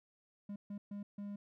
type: tone bursts at uneven times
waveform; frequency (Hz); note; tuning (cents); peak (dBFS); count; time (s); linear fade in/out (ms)
triangle; 203; G#3; -39; -39; 4; 0.49-0.56 / 0.7-0.78 / 0.91-1.03 / 1.18-1.36; 5
effects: none